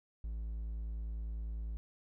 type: tone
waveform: triangle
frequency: 55 Hz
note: A1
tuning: in tune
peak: -35 dBFS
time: 0.24-1.77 s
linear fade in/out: 0 ms
effects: none